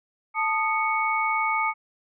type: tone cluster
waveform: sine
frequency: 882 / 1236 / 2219 Hz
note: A5 / D#6 / C#7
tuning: +4 / -12 / +1 cents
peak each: -26 dBFS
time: 0.34-1.74 s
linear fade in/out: 50 ms
effects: none